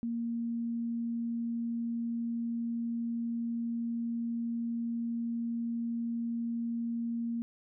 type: tone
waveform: sine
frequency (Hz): 233.1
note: A#3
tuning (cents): 0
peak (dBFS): -31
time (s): 0.03-7.42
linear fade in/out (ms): 0
effects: none